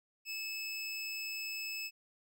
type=tone; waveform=25% pulse; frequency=2605 Hz; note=E7; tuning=21 cents flat; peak=-34 dBFS; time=0.25-1.91 s; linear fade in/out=50 ms; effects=none